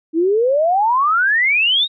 sine exponential sweep, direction up, 311.1 to 3833 Hz, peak -12 dBFS, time 0.13-1.88 s, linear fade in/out 50 ms, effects none

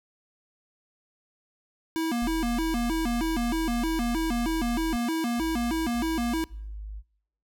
square tone with vibrato, 277.2 Hz, C#4, in tune, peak -26 dBFS, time 1.96-6.44 s, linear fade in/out 0 ms, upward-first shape square, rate 3.2 Hz, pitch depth 270 cents each way
sine tone, 41.22 Hz, E1, 1 cent sharp, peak -31 dBFS, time 2.22-4.96 s, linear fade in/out 0 ms
sine tone bursts, 51.91 Hz, G#1, in tune, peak -34 dBFS, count 3, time 5.37-7.03 s, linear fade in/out 50 ms, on 540 ms, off 20 ms
effects noise-tail reverb RT60 0.8 s tail -26 dB re dry

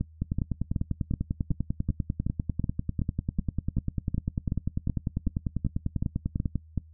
two click trains, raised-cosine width 5 ms, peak -15 / -15 dBFS, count 19 / 65, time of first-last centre 0.01-6.777 / 0.22-6.557 s, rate 2.66 / 10.1 Hz, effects noise-tail reverb RT60 0.1 s tail -20 dB re dry + added 79 Hz sine -49 dBFS peak until 6.93 s

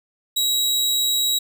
sawtooth tone, 3856 Hz, B7, 42 cents flat, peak -15 dBFS, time 0.36-1.39 s, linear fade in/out 10 ms, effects none

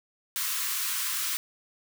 white high-pass noise, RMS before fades -30 dBFS, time 0.36-1.37 s, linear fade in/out 0 ms, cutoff 990 Hz, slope 96 dB/octave, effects none

